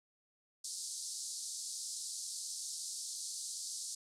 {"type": "band-pass noise", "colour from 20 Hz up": "white", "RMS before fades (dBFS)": -43, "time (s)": [0.64, 3.95], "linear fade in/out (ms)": 5, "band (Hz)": [4200, 9600], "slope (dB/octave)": 48, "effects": []}